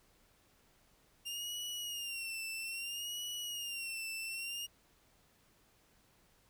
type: tone with vibrato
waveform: sawtooth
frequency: 2794 Hz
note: F7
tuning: in tune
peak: -36 dBFS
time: 1.25-4.67 s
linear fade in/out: 20 ms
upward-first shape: sine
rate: 0.61 Hz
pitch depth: 84 cents each way
effects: pink hiss -69 dBFS RMS until 6.49 s